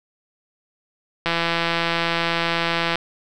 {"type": "click train", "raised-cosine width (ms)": 0.3, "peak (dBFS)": -5, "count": 286, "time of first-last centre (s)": [1.26, 2.956], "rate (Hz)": 168, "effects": []}